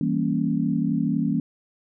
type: chord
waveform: sine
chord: E diminished seventh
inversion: none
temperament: equal with one note detuned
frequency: 163.96 / 196 / 233.1 / 277.2 Hz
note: E3 / G3 / Bb3 / Db4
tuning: -9 / 0 / 0 / 0 cents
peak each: -26 / -27 / -25 / -26 dBFS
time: 0.01-1.4 s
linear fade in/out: 2 ms
effects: none

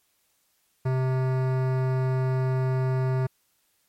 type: tone with hard clipping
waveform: sine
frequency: 130 Hz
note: C3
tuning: 11 cents flat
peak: -24 dBFS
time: 0.85-3.27 s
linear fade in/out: 10 ms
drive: 18 dB
effects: white hiss -69 dBFS RMS until 3.88 s + MP3 64 kbps

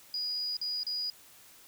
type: tone with dropouts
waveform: sine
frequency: 4908 Hz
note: D#8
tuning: 25 cents flat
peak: -31 dBFS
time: 0.14-1.1 s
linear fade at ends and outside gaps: 1 ms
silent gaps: 0.568-0.614 / 0.833-0.867 s
effects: white hiss -56 dBFS RMS until 1.67 s

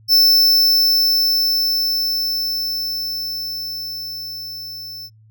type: tone with level ramp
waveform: square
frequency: 5300 Hz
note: E8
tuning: 9 cents sharp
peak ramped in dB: -9 to -31 dBFS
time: 0.08-5.1 s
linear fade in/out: 50 ms
effects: noise-tail reverb RT60 0.1 s tail -24 dB re dry + added 109 Hz sine -46 dBFS peak until 5.3 s

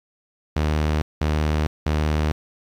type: tone bursts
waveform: sawtooth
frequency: 76.4 Hz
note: D#2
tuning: 31 cents flat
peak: -15 dBFS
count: 3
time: 0.56-2.32 s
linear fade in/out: 5 ms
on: 460 ms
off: 190 ms
effects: low-pass 5000 Hz 12 dB/octave + 8-bit

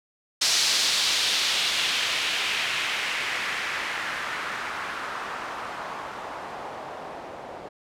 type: noise with low-pass filter sweep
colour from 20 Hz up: blue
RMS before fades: -28 dBFS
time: 0.41-7.69 s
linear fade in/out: 10 ms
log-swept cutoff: 4900 to 620 Hz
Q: 1.6
effects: none

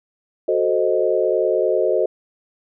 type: chord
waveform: sine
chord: F# diminished seventh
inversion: none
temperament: equal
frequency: 370 / 440 / 523.3 / 622.3 Hz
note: F#4 / A4 / C5 / Eb5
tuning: 0 / 0 / 0 / 0 cents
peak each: -21 dBFS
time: 0.48-2.06 s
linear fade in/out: 5 ms
effects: none

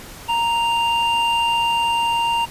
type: tone pair together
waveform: triangle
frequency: 931.5 / 2794 Hz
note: A#5 / F7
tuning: -2 / 0 cents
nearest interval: octave + perfect fifth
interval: 1902 cents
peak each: -16 / -20 dBFS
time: 0.28-2.46 s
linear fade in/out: 20 ms
effects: pink hiss -38 dBFS RMS until 2.5 s + resampled to 32000 Hz

